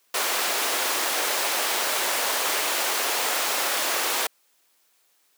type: high-pass noise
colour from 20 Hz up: pink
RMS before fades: -25 dBFS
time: 0.14-4.27 s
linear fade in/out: 5 ms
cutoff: 520 Hz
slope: 12 dB/octave
effects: white hiss -65 dBFS RMS until 5.37 s + high-pass 300 Hz 12 dB/octave